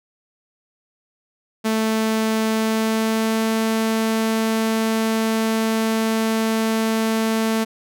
sawtooth tone with pitch glide, 220.5 to 222.4 Hz, A3 to A3, +4 to +19 cents, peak -14 dBFS, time 1.64-7.65 s, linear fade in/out 20 ms, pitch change +15 cents, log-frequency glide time 2.48-3.43 s, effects none

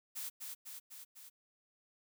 blue noise with echo, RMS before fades -42 dBFS, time 0.15-0.3 s, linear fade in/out 20 ms, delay 250 ms, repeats 4, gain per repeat -3 dB, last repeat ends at 1.3 s, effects none

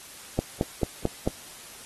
click train, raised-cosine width 2 ms, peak -9 dBFS, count 5, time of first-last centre 0.39-1.275 s, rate 4.52 Hz, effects white hiss -45 dBFS RMS until 1.85 s + AAC 32 kbps

